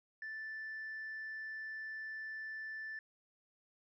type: tone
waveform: sine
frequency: 1760 Hz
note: A6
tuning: in tune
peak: -40 dBFS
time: 0.22-2.99 s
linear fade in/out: 2 ms
effects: tanh soft clip ceiling -39 dBFS